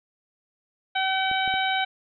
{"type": "harmonic tone", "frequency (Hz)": 763, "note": "G5", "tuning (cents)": -47, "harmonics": [1, 2, 3, 4, 5], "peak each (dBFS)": [-25, -28, -30, -31, -32], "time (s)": [0.95, 1.85], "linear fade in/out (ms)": 10}
{"type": "clicks", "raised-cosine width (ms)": 2, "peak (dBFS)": -26, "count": 3, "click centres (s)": [1.314, 1.477, 1.54]}
{"effects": []}